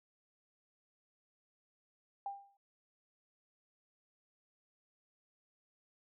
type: tone with exponential decay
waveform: sine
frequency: 797 Hz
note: G5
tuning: 28 cents sharp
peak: -35 dBFS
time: 2.26-2.57 s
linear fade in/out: 2 ms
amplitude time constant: 67 ms
effects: none